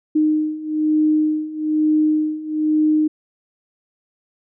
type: beating tone pair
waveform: sine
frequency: 307 / 308.1 Hz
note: D#4 / D#4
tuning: -23 / -17 cents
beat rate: 1.1 Hz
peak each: -20 / -17 dBFS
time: 0.15-3.08 s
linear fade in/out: 10 ms
effects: none